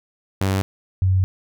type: tone pair in turn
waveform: sawtooth / sine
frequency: 96.3 / 93.83 Hz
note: G2 / F#2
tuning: -30 / +25 cents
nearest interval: unison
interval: 45 cents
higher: first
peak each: -14 dBFS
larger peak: neither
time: 0.41-0.62 / 1.02-1.24 s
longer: second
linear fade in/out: 0 ms
effects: none